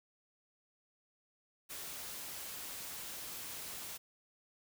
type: noise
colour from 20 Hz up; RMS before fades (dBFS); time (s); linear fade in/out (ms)
white; -45; 1.69-3.98; 20
effects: none